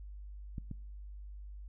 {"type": "clicks", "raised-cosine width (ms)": 5, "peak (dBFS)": -28, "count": 2, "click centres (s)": [0.582, 0.713], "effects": ["noise-tail reverb RT60 0.7 s tail -24 dB re dry", "added 50 Hz sine -44 dBFS peak until 1.68 s"]}